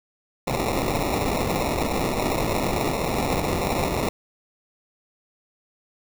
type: noise with sample-and-hold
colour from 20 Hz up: blue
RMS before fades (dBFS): -24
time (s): 0.47-4.09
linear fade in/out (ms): 5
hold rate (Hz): 1575
effects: none